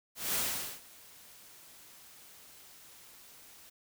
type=noise with ADSR envelope; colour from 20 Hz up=white; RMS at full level=-31 dBFS; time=0.15-3.7 s; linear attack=190 ms; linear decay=460 ms; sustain=-24 dB; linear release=10 ms; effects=none